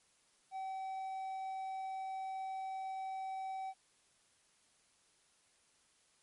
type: tone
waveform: triangle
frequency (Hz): 765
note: G5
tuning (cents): -42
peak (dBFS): -37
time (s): 0.51-3.74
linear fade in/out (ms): 50
effects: white hiss -71 dBFS RMS until 6.22 s + MP3 48 kbps